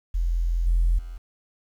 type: tone with level steps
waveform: sine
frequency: 42.53 Hz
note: F1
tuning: 45 cents flat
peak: -20 / -16 / -33 dBFS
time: 0.14-1.18 s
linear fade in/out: 10 ms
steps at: 0.66 / 0.98 s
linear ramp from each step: 10 ms
effects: tanh soft clip ceiling -13 dBFS + 9-bit